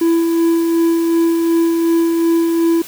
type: tone with tremolo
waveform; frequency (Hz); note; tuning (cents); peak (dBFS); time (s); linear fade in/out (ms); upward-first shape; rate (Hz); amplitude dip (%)
triangle; 333.2; E4; +19; -8; 0.01-2.82; 5; sine; 2.7; 30
effects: white hiss -34 dBFS RMS until 2.87 s